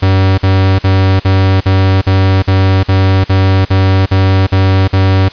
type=tone bursts; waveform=45% pulse; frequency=95.4 Hz; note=G2; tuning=47 cents flat; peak=-6 dBFS; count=13; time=0.02-5.288 s; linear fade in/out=10 ms; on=360 ms; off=49 ms; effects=white hiss -32 dBFS RMS until 5.32 s + resampled to 11025 Hz